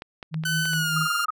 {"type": "clicks", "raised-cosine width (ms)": 0.3, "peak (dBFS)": -20, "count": 6, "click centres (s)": [0.021, 0.228, 0.343, 0.437, 0.655, 0.734]}
{"type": "tone with tremolo", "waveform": "sine", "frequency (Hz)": 158.6, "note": "D#3", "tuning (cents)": 33, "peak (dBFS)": -24, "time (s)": [0.31, 1.09], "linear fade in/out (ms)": 50, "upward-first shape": "sine", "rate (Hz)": 4.8, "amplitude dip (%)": 55}
{"type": "tone with pitch glide", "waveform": "sawtooth", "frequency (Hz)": [1510, 1400.8], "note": ["F#6", "F6"], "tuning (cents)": [35, 5], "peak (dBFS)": -20, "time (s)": [0.45, 1.25], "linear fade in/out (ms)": 5, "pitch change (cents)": -130, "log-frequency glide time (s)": [0.68, 0.93]}
{"type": "tone bursts", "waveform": "sine", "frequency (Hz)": 1262, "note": "D#6", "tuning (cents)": 24, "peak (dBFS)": -23, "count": 8, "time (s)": [0.96, 1.305], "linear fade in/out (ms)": 5, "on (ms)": 23, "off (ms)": 23}
{"effects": []}